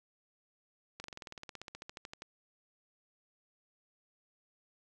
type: slowing click train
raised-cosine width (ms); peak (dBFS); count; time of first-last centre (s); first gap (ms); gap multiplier
0.2; -27; 21; 1-2.221; 41; 1.04
effects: none